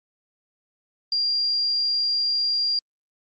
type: tone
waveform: sine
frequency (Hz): 4778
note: D8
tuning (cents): +29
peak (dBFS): -20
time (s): 1.12-2.79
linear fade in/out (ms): 2
effects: Opus 24 kbps